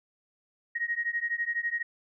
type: beating tone pair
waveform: sine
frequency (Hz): 1874 / 1886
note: A#6 / A#6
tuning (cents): +9 / +20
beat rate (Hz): 12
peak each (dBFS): -31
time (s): 0.75-1.83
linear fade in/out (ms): 10
effects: none